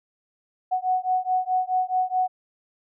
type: beating tone pair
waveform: sine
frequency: 738 / 742.7 Hz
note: F#5 / F#5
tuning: -5 / +6 cents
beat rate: 4.7 Hz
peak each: -24 dBFS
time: 0.71-2.28 s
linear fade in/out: 20 ms
effects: none